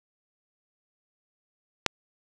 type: click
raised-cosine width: 0.2 ms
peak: -3 dBFS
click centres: 1.863 s
effects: none